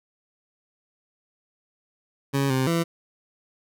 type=tone with pitch steps; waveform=20% pulse; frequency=138.3 / 131.1 / 167.6 Hz; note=C#3 / C3 / E3; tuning=-4 / +4 / +29 cents; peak=-16 dBFS; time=2.33-2.84 s; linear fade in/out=20 ms; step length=170 ms; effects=none